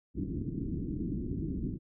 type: low-pass noise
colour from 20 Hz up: white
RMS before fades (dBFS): -35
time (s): 0.14-1.79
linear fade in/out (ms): 50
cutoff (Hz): 330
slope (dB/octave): 48
effects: none